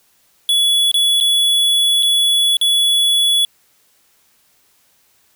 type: tone with dropouts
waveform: square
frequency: 3400 Hz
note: G#7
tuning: 40 cents sharp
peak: -12 dBFS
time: 0.49-3.45 s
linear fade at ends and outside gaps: 1 ms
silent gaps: 0.915-0.942 / 1.202-1.209 / 2.026-2.03 / 2.569-2.613 s
effects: white hiss -57 dBFS RMS until 5.35 s